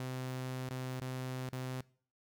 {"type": "tone with dropouts", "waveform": "sawtooth", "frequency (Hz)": 128.8, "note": "C3", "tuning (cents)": -27, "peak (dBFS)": -34, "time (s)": [0, 1.81], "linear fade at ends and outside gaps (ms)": 2, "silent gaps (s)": [[0.689, 0.708], [0.999, 1.014], [1.492, 1.527]], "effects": ["noise-tail reverb RT60 0.5 s tail -22 dB re dry"]}